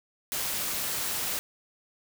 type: noise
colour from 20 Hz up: white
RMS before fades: -31 dBFS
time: 0.32-1.39 s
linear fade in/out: 0 ms
effects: none